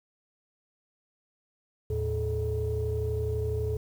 sine tone cluster, 78.2 / 110.3 / 430 Hz, D#2 / A2 / A4, +9 / +5 / -40 cents, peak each -30 dBFS, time 1.9-3.77 s, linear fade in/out 5 ms, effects tanh soft clip ceiling -21 dBFS + 9-bit

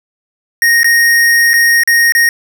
square tone with dropouts, 1863 Hz, A#6, 2 cents flat, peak -7 dBFS, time 0.62-2.29 s, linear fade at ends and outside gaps 1 ms, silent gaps 0.832-0.844 / 1.534-1.539 / 1.835-1.875 / 2.122-2.15 s, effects none

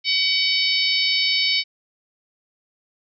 harmonic tone, 755 Hz, F#5, 35 cents sharp, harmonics 3 / 4 / 5 / 6 / 7, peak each -23 / -25 / -24 / -23 / -25 dBFS, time 0.04-1.64 s, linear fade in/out 50 ms, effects none

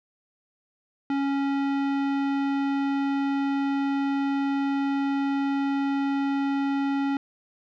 sine tone with tanh clipping, 277.2 Hz, C#4, in tune, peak -25 dBFS, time 1.1-7.17 s, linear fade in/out 2 ms, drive 18 dB, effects none

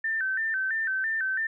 sine tone with vibrato, 1661.2 Hz, G#6, in tune, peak -25 dBFS, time 0.04-1.47 s, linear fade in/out 5 ms, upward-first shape square, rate 3 Hz, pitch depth 130 cents each way, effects none

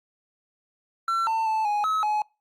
triangle tone with pitch steps, 1350 / 895 / 877 / 831 / 1285 / 846 Hz, E6 / A5 / A5 / G#5 / E6 / G#5, +41 / +29 / -6 / +1 / -45 / +32 cents, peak -20 dBFS, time 1.08-2.22 s, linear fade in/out 2 ms, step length 190 ms, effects noise-tail reverb RT60 0.3 s tail -26 dB re dry + Opus 48 kbps

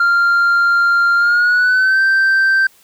sine tone with pitch glide, 1392 to 1562.5 Hz, F6 to G6, -6 to -6 cents, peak -7 dBFS, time 0-2.67 s, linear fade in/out 5 ms, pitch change +200 cents, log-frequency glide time 1.17-2.02 s, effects tanh soft clip ceiling -9 dBFS + white hiss -50 dBFS RMS until 2.83 s

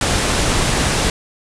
pink low-pass noise, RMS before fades -17 dBFS, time 0.01-1.1 s, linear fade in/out 2 ms, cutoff 10000 Hz, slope 48 dB/octave, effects none

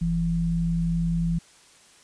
sine tone pair together, 44.37 / 167.5 Hz, F1 / E3, +28 / +28 cents, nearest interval octave + major seventh, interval 2300 cents, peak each -29 / -22 dBFS, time 0.01-1.39 s, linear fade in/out 10 ms, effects white hiss -54 dBFS RMS until 2.03 s + resampled to 22050 Hz

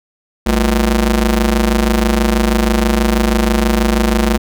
sawtooth ring-modulated tone, 138.59 Hz, C#3, in tune, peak -4 dBFS, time 0.46-4.38 s, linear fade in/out 10 ms, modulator 82.4 Hz, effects none

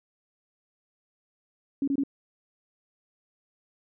sine tone bursts, 277.2 Hz, C#4, in tune, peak -23 dBFS, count 3, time 1.82-2.036 s, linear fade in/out 2 ms, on 56 ms, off 24 ms, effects none

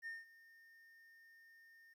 triangle tone with ADSR envelope, 1824 Hz, A#6, 38 cents flat, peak -40 dBFS, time 0.02-1.94 s, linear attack 47 ms, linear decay 180 ms, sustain -20 dB, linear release 14 ms, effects tanh soft clip ceiling -38 dBFS + 13-bit

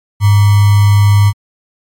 sine tone with sample-and-hold, 101.8 Hz, G#2, 34 cents flat, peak -4 dBFS, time 0.2-1.33 s, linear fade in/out 50 ms, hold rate 1050 Hz, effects MP3 64 kbps

